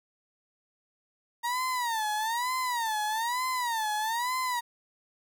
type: tone with vibrato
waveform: 35% pulse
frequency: 932.3 Hz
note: A#5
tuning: in tune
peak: -26 dBFS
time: 1.43-4.61 s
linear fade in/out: 20 ms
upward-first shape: sine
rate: 1.1 Hz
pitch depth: 170 cents each way
effects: 10-bit